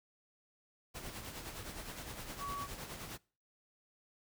pink noise with tremolo, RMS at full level -44 dBFS, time 0.94-3.18 s, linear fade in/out 20 ms, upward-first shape sine, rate 9.7 Hz, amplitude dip 50%
sine tone, 1131 Hz, C#6, 34 cents sharp, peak -39 dBFS, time 2.38-2.68 s, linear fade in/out 50 ms
effects noise-tail reverb RT60 0.4 s tail -24 dB re dry

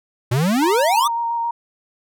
square exponential sweep, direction up, 114.8 to 1244.5 Hz, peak -16 dBFS, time 0.31-1.08 s, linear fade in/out 10 ms
sine tone with vibrato, 932.3 Hz, A#5, in tune, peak -19 dBFS, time 0.62-1.51 s, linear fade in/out 5 ms, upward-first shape square, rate 7.3 Hz, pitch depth 11 cents each way
effects none

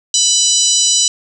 harmonic tone with a mistuned harmonic, 995 Hz, B5, 13 cents sharp, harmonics 3 / 4 / 5 / 6 / 7 / 8, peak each -19 / -16 / -21 / -16 / -17 / -17 dBFS, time 0.14-1.08 s, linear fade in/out 2 ms, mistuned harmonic 6, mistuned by -39 cents, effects 7-bit

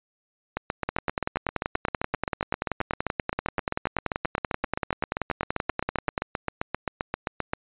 two click trains, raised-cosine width 0.5 ms, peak -10 / -11 dBFS, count 56 / 54, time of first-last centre 0.89-6.178 / 0.57-7.535 s, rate 10.4 / 7.61 Hz, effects resampled to 8000 Hz

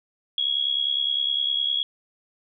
sine tone with amplitude modulation, 3322 Hz, G#7, in tune, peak -18 dBFS, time 0.38-1.83 s, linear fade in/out 2 ms, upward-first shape sine, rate 69.8 Hz, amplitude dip 75%, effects none

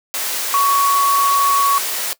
sine tone in noise, 1118 Hz, C#6, 14 cents sharp, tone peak -12 dBFS, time 0.54-1.78 s, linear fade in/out 0 ms, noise white, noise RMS -22 dBFS, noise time 0.14-2.13 s, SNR +7 dB, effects noise-tail reverb RT60 0.1 s tail -19 dB re dry + high-pass 400 Hz 12 dB/octave

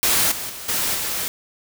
white noise with level steps, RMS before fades -18 / -29 / -34 / -22 / -25 dBFS, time 0.03-1.28 s, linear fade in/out 0 ms, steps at 0.31 / 0.49 / 0.68 / 0.94 s, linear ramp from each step 10 ms, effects none

